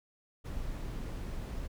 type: noise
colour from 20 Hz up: brown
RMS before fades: -38 dBFS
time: 0.44-1.68 s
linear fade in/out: 20 ms
effects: none